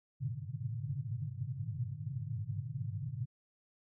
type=band-pass noise; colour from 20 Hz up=pink; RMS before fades=-39 dBFS; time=0.2-3.26 s; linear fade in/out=10 ms; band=100 to 150 Hz; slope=96 dB/octave; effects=none